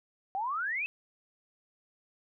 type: exponential sweep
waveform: sine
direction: up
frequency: 746 to 2652 Hz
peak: -30 dBFS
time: 0.35-0.86 s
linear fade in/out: 0 ms
effects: none